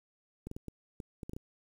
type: clicks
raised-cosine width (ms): 3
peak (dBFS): -28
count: 9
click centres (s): 0.47 / 0.514 / 0.565 / 0.683 / 1.002 / 1.232 / 1.295 / 1.334 / 1.365
effects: 9-bit